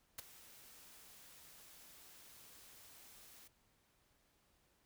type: noise with ADSR envelope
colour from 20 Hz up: white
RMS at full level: -42 dBFS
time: 0.18-3.48 s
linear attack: 10 ms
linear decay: 12 ms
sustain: -18 dB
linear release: 9 ms
effects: pink hiss -75 dBFS RMS until 4.85 s